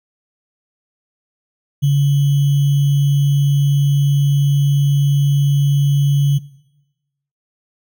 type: tone with sample-and-hold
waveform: sine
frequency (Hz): 141.5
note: C#3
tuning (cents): +36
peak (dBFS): -10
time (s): 1.82-6.39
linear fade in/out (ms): 20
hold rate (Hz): 3150
effects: noise-tail reverb RT60 1.0 s tail -20 dB re dry